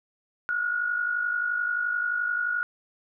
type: tone pair together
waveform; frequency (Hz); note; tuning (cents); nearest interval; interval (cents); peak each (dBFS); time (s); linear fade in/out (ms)
sine; 1396.9 / 1448.4; F6 / F#6; 0 / -37; minor second; 63; -32 / -25; 0.49-2.63; 0
effects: none